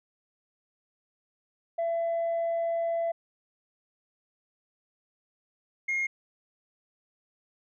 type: tone pair in turn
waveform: sine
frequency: 671 / 2140 Hz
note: E5 / C7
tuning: +31 / +38 cents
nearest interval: octave + minor sixth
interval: 2007 cents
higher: second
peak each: -24 dBFS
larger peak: neither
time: 1.78-3.12 / 5.88-6.07 s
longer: first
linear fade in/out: 10 ms
effects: tanh soft clip ceiling -24 dBFS